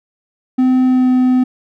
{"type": "tone with pitch glide", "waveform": "triangle", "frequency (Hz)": [256.4, 254], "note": ["C4", "B3"], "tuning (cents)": [-35, 49], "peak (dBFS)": -7, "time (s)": [0.58, 1.44], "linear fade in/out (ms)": 10, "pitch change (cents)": -16, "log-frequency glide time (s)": [0.85, 1.09], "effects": []}